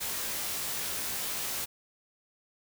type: noise with comb filter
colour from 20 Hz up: white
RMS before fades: -34 dBFS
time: 0-1.66 s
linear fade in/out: 20 ms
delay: 19 ms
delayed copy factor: -1
effects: none